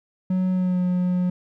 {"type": "tone with pitch glide", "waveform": "triangle", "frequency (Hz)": [185, 180.36], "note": ["F#3", "F#3"], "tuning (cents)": [0, -44], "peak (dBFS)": -17, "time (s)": [0.3, 1.3], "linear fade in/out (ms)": 5, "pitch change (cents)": -44, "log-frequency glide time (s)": [0.51, 0.81], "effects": []}